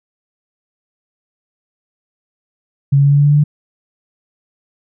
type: tone with pitch steps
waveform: sine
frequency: 139.3 / 140.51 / 141.73 / 142.97 / 144.21 / 145.47 / 146.73 / 148.01 Hz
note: C#3 / C#3 / C#3 / D3 / D3 / D3 / D3 / D3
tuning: +9 / +24 / +39 / -46 / -31 / -16 / -1 / +14 cents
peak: -7 dBFS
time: 2.92-3.44 s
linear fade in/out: 10 ms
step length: 65 ms
effects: none